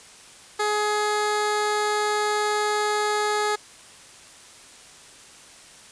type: tone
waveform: 15% pulse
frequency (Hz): 420.3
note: G#4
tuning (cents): +21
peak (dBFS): -15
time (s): 0.59-3.56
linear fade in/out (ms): 10
effects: white hiss -47 dBFS RMS until 5.91 s + resampled to 22050 Hz